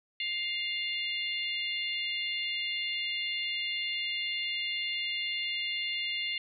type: harmonic tone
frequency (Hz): 702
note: F5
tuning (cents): +9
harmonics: 3 / 4 / 5 / 6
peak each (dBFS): -35 / -34 / -39 / -41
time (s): 0.2-6.38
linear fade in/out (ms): 2
effects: none